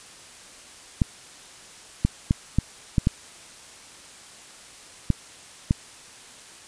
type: clicks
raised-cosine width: 5 ms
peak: -6 dBFS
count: 8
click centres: 1.018 / 2.05 / 2.309 / 2.586 / 2.982 / 3.071 / 5.103 / 5.709 s
effects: white hiss -46 dBFS RMS until 6.67 s + resampled to 22050 Hz